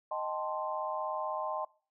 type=chord; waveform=sine; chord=A half-diminished seventh; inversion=second; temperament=equal; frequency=622.3 / 784 / 880 / 1046.5 Hz; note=Eb5 / G5 / A5 / C6; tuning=0 / 0 / 0 / 0 cents; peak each=-37 / -40 / -39 / -37 dBFS; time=0.11-1.65 s; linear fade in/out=5 ms; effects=noise-tail reverb RT60 0.4 s tail -23 dB re dry